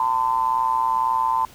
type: ring-modulated tone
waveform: triangle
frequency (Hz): 61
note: B1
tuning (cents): -21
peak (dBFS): -13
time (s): 0-1.45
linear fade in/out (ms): 0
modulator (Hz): 959
effects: pink hiss -47 dBFS RMS until 1.54 s